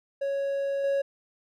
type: tone with level steps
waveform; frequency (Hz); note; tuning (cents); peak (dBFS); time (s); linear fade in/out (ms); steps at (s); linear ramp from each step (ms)
triangle; 554.4; C#5; 0; -24 / -21; 0.21-1.02; 10; 0.84; 2
effects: none